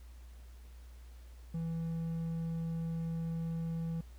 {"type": "tone", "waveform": "triangle", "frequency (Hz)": 164.81, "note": "E3", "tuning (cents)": 0, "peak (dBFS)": -32, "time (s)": [1.54, 4.01], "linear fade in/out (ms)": 5, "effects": ["added 60 Hz sine -49 dBFS peak until 4.18 s", "pink hiss -65 dBFS RMS until 4.18 s"]}